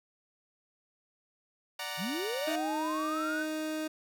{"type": "chord", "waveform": "10% pulse", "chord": "D augmented", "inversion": "none", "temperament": "equal", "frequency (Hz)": [587.3, 740, 932.3], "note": ["D5", "F#5", "A#5"], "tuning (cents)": [0, 0, 0], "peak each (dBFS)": [-33, -32, -31], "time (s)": [1.79, 2.56], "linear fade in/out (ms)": 5}
{"type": "linear sweep", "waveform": "sine", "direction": "up", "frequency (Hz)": [142.4, 1568], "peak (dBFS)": -33, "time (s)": [1.97, 3.47], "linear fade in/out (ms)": 50}
{"type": "tone", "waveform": "30% pulse", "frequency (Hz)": 311.1, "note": "D#4", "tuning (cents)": 0, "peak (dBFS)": -30, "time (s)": [2.47, 3.88], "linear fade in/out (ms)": 10}
{"effects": []}